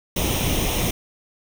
pink noise with comb filter, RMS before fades -22 dBFS, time 0.16-0.91 s, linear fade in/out 5 ms, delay 0.33 ms, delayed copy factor +0.65, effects none

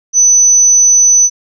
sine tone, 6000 Hz, F#8, 23 cents sharp, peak -4 dBFS, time 0.13-1.3 s, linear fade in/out 50 ms, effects none

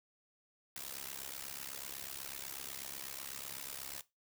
white noise with amplitude modulation, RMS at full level -41 dBFS, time 0.76-4.01 s, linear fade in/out 2 ms, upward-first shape sine, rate 68.1 Hz, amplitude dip 95%, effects noise-tail reverb RT60 0.2 s tail -17 dB re dry

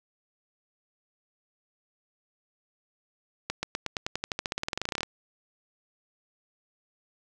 accelerating click train, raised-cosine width 0.2 ms, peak -12 dBFS, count 25, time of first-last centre 3.5-5.032 s, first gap 130 ms, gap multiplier 0.93, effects none

